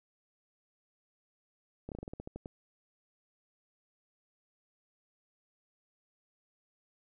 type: slowing click train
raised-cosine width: 2 ms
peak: -28 dBFS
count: 11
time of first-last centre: 1.89-2.459 s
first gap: 28 ms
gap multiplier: 1.15
effects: none

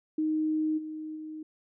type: tone with level steps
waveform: sine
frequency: 311.1 Hz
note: D#4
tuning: in tune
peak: -25 / -35 / -37 dBFS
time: 0.18-1.43 s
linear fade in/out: 5 ms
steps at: 0.77 / 1.15 s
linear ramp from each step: 20 ms
effects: none

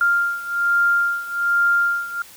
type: beating tone pair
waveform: sine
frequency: 1396.9 / 1398.1 Hz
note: F6 / F6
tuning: 0 / +1 cents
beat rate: 1.2 Hz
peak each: -18 / -21 dBFS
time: 0.01-2.22 s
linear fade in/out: 2 ms
effects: white hiss -44 dBFS RMS until 2.36 s

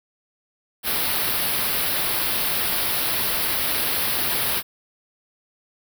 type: band-stop noise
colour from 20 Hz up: white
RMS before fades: -23 dBFS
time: 0.83-4.63 s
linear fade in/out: 50 ms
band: 5000 to 9900 Hz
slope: 48 dB/octave
effects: none

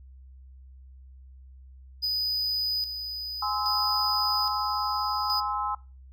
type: tone with tremolo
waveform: triangle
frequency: 4979 Hz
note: D#8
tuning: in tune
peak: -23 dBFS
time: 2.02-5.41 s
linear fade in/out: 20 ms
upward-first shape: square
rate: 0.61 Hz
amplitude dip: 55%
type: chord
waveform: sine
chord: Ab augmented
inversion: none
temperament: just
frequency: 830.6 / 1038.3 / 1297.8 Hz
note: Ab5 / C6 / E6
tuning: 0 / -14 / -27 cents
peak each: -31 dBFS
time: 3.42-5.75 s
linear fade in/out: 5 ms
effects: noise-tail reverb RT60 0.3 s tail -20 dB re dry + added 65 Hz sine -46 dBFS peak until 6.12 s

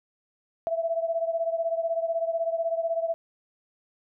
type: beating tone pair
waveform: sine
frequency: 659.3 / 675.3 Hz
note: E5 / E5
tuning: 0 / +42 cents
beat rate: 16 Hz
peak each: -26 / -30 dBFS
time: 0.67-3.14 s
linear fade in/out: 0 ms
effects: none

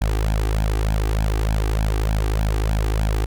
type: tone with flanger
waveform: sawtooth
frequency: 53.1 Hz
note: G#1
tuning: 39 cents sharp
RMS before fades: -20 dBFS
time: 0.01-3.26 s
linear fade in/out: 10 ms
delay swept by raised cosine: 1.2 to 2.6 ms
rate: 3.3 Hz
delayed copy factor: +0.95
effects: none

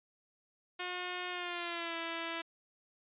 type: tone with pitch glide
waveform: 5% pulse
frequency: 360 to 332 Hz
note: F#4 to E4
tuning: -47 to +12 cents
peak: -25 dBFS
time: 0.79-2.42 s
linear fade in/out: 10 ms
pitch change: -141 cents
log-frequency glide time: 1.3-1.96 s
effects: resampled to 8000 Hz

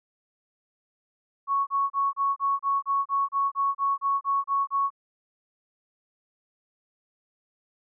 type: tone bursts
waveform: sine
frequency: 1108.7 Hz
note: C#6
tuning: in tune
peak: -21 dBFS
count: 15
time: 1.47-4.904 s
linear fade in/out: 50 ms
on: 200 ms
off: 31 ms
effects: none

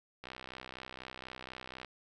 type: click train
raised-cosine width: 0.3 ms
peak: -28 dBFS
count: 104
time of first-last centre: 0.24-1.847 s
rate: 64.1 Hz
effects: none

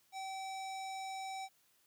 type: tone with low-pass filter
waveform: square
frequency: 769 Hz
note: G5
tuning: 33 cents flat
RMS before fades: -43 dBFS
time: 0.12-1.49 s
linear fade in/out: 50 ms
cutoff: 7400 Hz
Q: 1.4
effects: white hiss -72 dBFS RMS until 1.86 s + high-pass 60 Hz 12 dB/octave

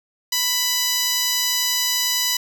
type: tone with band-pass filter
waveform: 10% pulse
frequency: 991 Hz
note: B5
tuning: 6 cents sharp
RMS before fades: -21 dBFS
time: 0.32-2.37 s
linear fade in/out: 5 ms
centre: 9600 Hz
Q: 0.53
effects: none

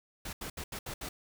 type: noise bursts at uneven times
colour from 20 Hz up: pink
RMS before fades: -40 dBFS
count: 6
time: 0.25-0.33 / 0.41-0.5 / 0.57-0.64 / 0.72-0.79 / 0.86-0.94 / 1.01-1.09 s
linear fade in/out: 5 ms
effects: none

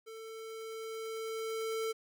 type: tone with level ramp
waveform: square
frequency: 445.5 Hz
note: A4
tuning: 22 cents sharp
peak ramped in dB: -46 to -33 dBFS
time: 0.06-1.93 s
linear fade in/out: 20 ms
effects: none

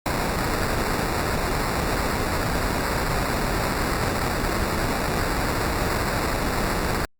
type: noise with sample-and-hold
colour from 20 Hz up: pink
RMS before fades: -24 dBFS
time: 0.06-7.05 s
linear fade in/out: 0 ms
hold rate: 3150 Hz
effects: Opus 48 kbps

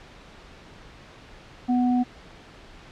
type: tone pair together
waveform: sine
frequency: 248.1 / 740.5 Hz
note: B3 / F#5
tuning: +8 / +1 cents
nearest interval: octave + perfect fifth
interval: 1893 cents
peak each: -19 / -28 dBFS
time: 1.68-2.04 s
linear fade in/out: 20 ms
effects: pink hiss -47 dBFS RMS until 2.91 s + low-pass 4000 Hz 12 dB/octave

